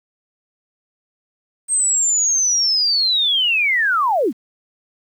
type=linear sweep; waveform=sine; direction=down; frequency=8460 to 185 Hz; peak=-14 dBFS; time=1.68-4.33 s; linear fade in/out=50 ms; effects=8-bit